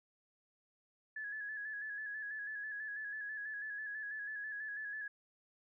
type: tone with vibrato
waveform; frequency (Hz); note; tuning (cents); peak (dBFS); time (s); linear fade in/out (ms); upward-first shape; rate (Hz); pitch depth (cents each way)
sine; 1700; G#6; +40; -40; 1.16-5.08; 5; square; 6.1; 37
effects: none